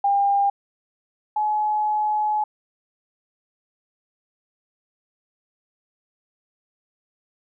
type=tone pair in turn; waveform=sine; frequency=801 / 848.5 Hz; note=G5 / G#5; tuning=+37 / +37 cents; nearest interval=minor second; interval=100 cents; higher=second; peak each=-16 / -19 dBFS; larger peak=first; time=0.04-0.5 / 1.36-2.44 s; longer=second; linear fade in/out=5 ms; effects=none